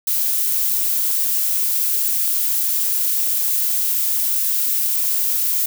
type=noise; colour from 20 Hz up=violet; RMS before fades=-19 dBFS; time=0.07-5.66 s; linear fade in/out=5 ms; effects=none